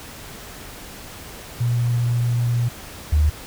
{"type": "tone pair in turn", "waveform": "sine", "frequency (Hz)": [120, 75.6], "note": ["B2", "D#2"], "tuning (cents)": [-49, -49], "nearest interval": "minor sixth", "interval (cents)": 800, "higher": "first", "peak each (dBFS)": [-17, -13], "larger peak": "second", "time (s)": [[1.6, 2.69], [3.12, 3.3]], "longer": "first", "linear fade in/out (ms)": 10, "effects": ["pink hiss -38 dBFS RMS until 3.46 s"]}